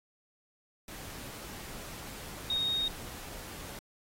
sine tone in noise, 3729 Hz, A#7, in tune, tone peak -28 dBFS, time 2.5-2.88 s, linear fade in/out 2 ms, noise pink, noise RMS -45 dBFS, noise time 0.88-3.79 s, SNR +14 dB, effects AAC 48 kbps

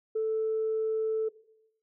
sine tone, 440 Hz, A4, in tune, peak -25 dBFS, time 0.15-1.29 s, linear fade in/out 10 ms, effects noise-tail reverb RT60 0.8 s tail -19 dB re dry + tanh soft clip ceiling -22 dBFS

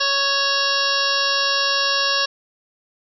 harmonic tone with a mistuned harmonic, 555 Hz, C#5, 2 cents sharp, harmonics 1 / 2 / 3 / 5 / 6 / 7 / 8 / 9 / 10, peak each -28 / -25 / -24 / -26 / -29 / -26 / -26 / -28 / -24 dBFS, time 0-2.26 s, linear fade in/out 10 ms, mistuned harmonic 9, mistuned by +20 cents, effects none

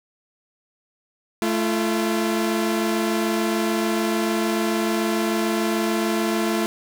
sawtooth tone pair together, 218.8 / 341.6 Hz, A3 / F4, -9 / -38 cents, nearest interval minor sixth, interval 771 cents, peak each -19 dBFS, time 1.42-6.66 s, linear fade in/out 0 ms, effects none

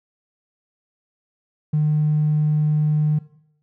triangle tone, 151.7 Hz, D#3, 44 cents flat, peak -12 dBFS, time 1.73-3.19 s, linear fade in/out 10 ms, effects noise-tail reverb RT60 0.7 s tail -21 dB re dry + tanh soft clip ceiling -13 dBFS

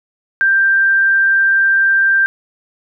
sine tone, 1578 Hz, G6, 11 cents sharp, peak -9 dBFS, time 0.41-2.26 s, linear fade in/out 0 ms, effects none

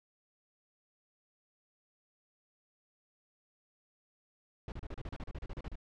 brown noise bursts, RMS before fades -41 dBFS, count 15, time 4.68-5.756 s, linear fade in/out 2 ms, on 40 ms, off 34 ms, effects low-pass 4000 Hz 12 dB/octave

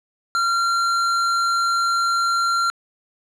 square tone, 1375 Hz, F6, 27 cents flat, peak -18 dBFS, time 0.35-2.7 s, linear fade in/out 0 ms, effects low-pass 7000 Hz 12 dB/octave

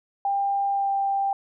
sine tone with pitch glide, 796 to 789.6 Hz, G5 to G5, +26 to +12 cents, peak -21 dBFS, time 0.25-1.33 s, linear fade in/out 2 ms, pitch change -14 cents, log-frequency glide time 0.72-0.91 s, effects none

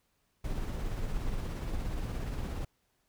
brown noise with tremolo, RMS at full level -33 dBFS, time 0.44-2.65 s, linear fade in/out 5 ms, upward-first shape sine, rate 17 Hz, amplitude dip 30%, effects pink hiss -75 dBFS RMS until 3.08 s

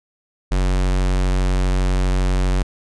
square tone, 46.25 Hz, F#1, in tune, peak -16 dBFS, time 0.51-2.63 s, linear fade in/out 10 ms, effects resampled to 22050 Hz

